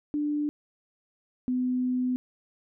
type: tone pair in turn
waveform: sine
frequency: 295.6 / 252 Hz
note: D4 / B3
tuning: +11 / +35 cents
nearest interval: minor third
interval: 276 cents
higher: first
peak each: -25 / -24 dBFS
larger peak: second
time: 0.14-0.49 / 1.48-2.16 s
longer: second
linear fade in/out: 0 ms
effects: none